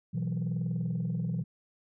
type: chord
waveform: sine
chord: B suspended fourth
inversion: none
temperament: just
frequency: 123.47 / 164.63 / 185.21 Hz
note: B2 / E3 / F#3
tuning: 0 / -2 / +2 cents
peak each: -32 / -30 / -34 dBFS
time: 0.13-1.44 s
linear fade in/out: 20 ms
effects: tanh soft clip ceiling -25 dBFS